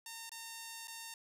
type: tone with dropouts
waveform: 5% pulse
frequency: 913 Hz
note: A#5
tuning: 36 cents flat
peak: -33 dBFS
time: 0.06-1.14 s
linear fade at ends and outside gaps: 2 ms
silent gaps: 0.294-0.317 / 0.873-0.88 s
effects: none